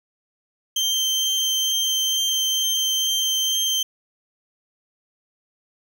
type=tone with vibrato; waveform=30% pulse; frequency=3136 Hz; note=G7; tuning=in tune; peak=-17 dBFS; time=0.76-3.83 s; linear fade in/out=5 ms; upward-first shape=sine; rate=2.2 Hz; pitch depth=8 cents each way; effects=none